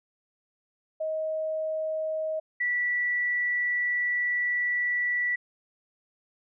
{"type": "tone pair in turn", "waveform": "sine", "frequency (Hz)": [630, 1956.7], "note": ["D#5", "B6"], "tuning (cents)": [21, -17], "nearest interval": "octave + minor sixth", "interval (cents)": 1962, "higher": "second", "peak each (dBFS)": [-27, -24], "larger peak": "second", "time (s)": [[1, 2.4], [2.6, 5.36]], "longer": "second", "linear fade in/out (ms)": 10, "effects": []}